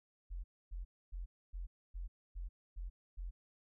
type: tone bursts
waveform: sine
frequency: 43.65 Hz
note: F1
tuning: in tune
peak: -40 dBFS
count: 8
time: 0.3-3.31 s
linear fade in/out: 20 ms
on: 140 ms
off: 270 ms
effects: none